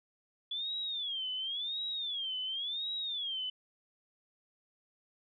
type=tone with vibrato; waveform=sine; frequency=3407 Hz; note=G#7; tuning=44 cents sharp; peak=-34 dBFS; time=0.51-3.5 s; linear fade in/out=5 ms; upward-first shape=sine; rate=0.93 Hz; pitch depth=210 cents each way; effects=none